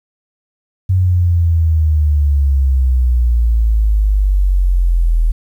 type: exponential sweep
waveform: sine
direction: down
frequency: 93.9 to 40 Hz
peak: -9 dBFS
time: 0.89-5.32 s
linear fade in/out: 10 ms
effects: 8-bit